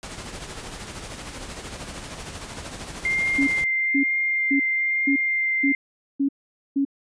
pink noise with tremolo, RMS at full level -34 dBFS, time 0.03-3.64 s, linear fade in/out 0 ms, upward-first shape sine, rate 13 Hz, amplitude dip 45%
sine tone with vibrato, 2102 Hz, C7, 7 cents sharp, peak -20 dBFS, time 3.05-5.75 s, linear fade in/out 2 ms, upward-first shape triangle, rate 1.1 Hz, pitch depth 12 cents each way
sine tone bursts, 277.2 Hz, C#4, in tune, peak -18 dBFS, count 7, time 3.38-6.851 s, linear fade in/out 10 ms, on 93 ms, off 470 ms
effects resampled to 22050 Hz

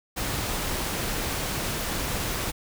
pink noise, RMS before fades -29 dBFS, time 0.16-2.52 s, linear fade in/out 20 ms, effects none

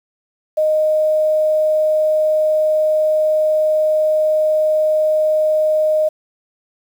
sine tone with quantisation, 619 Hz, D#5, 9 cents flat, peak -12 dBFS, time 0.57-6.09 s, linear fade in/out 10 ms, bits 7, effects none

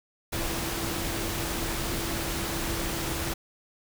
sine tone in noise, 333.8 Hz, E4, 22 cents sharp, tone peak -37 dBFS, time 0.32-3.34 s, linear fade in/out 10 ms, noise pink, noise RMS -31 dBFS, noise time 0.32-3.34 s, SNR -9 dB, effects none

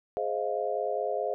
sine chord, F minor seventh, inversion first, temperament just, 419.1 / 523.8 / 628.6 / 698.5 Hz, Ab4 / C5 / Eb5 / F5, +16 / +2 / +18 / 0 cents, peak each -33 dBFS, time 0.17-1.34 s, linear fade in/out 0 ms, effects none

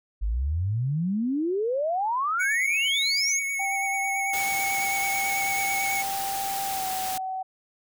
sine exponential sweep, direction up, 47.92 to 6890 Hz, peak -23 dBFS, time 0.21-3.4 s, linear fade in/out 20 ms
square tone with vibrato, 2217 Hz, C#7, in tune, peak -27 dBFS, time 2.39-6.03 s, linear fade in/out 20 ms, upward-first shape sine, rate 9.1 Hz, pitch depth 24 cents each way
sine tone with pitch glide, 784 to 755.5 Hz, G5 to F#5, 0 to +36 cents, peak -28 dBFS, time 3.59-7.43 s, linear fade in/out 10 ms, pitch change -64 cents, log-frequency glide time 6.67-6.88 s
white noise, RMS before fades -33 dBFS, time 4.33-7.18 s, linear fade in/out 5 ms
effects none

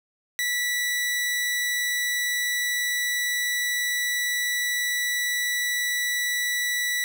sawtooth tone, 1957 Hz, B6, 16 cents flat, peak -20 dBFS, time 0.39-7.04 s, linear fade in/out 0 ms, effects none

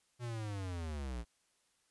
square linear sweep, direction down, 123.47 to 55 Hz, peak -39 dBFS, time 0.19-1.25 s, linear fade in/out 50 ms, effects white hiss -75 dBFS RMS until 1.9 s + resampled to 24000 Hz

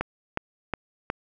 click train, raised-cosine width 0.5 ms, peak -11 dBFS, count 4, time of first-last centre 0.01-1.101 s, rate 2.75 Hz, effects none

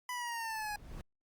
25% pulse linear sweep, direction down, 999 to 826 Hz, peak -33 dBFS, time 0.09-0.76 s, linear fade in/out 2 ms
brown noise with exponential growth, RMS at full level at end -40 dBFS, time 0.32-1.01 s, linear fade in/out 0 ms, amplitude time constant 150 ms
effects Opus 48 kbps

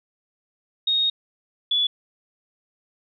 sine tone pair in turn, 3729 / 3428 Hz, A#7 / A7, 0 / -46 cents, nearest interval minor second, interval 146 cents, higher first, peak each -18 dBFS, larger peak neither, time 0.87-1.1 / 1.71-1.87 s, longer first, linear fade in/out 5 ms, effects none

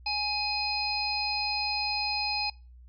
harmonic tone, 835 Hz, G#5, 9 cents sharp, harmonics 1 / 3 / 5 / 6, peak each -33 / -33 / -33 / -33 dBFS, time 0.06-2.5 s, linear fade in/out 5 ms, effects noise-tail reverb RT60 0.3 s tail -22 dB re dry + added 61 Hz sine -48 dBFS peak until 2.88 s

